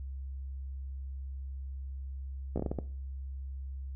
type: slowing click train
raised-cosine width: 2 ms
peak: -19 dBFS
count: 7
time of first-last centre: 2.56-2.788 s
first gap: 15 ms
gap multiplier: 1.37
effects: noise-tail reverb RT60 0.4 s tail -17 dB re dry + added 67 Hz sine -37 dBFS peak until 3.95 s